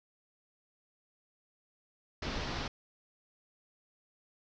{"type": "low-pass noise", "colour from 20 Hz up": "pink", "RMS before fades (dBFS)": -37, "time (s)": [2.22, 2.68], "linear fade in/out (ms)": 5, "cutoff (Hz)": 5600, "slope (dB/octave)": 48, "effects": []}